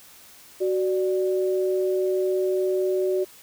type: tone pair together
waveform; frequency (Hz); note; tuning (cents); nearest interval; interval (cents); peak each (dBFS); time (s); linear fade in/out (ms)
sine; 372.9 / 591; F#4 / D5; +14 / +11; minor sixth; 797; -21 / -28; 0.6-3.25; 20
effects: white hiss -49 dBFS RMS until 3.42 s